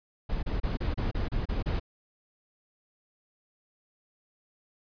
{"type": "noise bursts", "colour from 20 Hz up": "brown", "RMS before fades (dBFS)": -29, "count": 9, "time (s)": [0.29, 1.798], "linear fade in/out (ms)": 10, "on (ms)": 140, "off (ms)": 31, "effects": ["resampled to 11025 Hz"]}